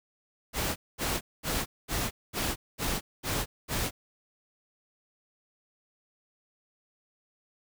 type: noise bursts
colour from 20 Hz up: pink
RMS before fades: -30 dBFS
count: 8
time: 0.53-3.91 s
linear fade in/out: 50 ms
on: 230 ms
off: 220 ms
effects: none